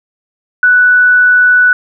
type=tone; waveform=sine; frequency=1483 Hz; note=F#6; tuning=4 cents sharp; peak=-4 dBFS; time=0.63-1.73 s; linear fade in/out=2 ms; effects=none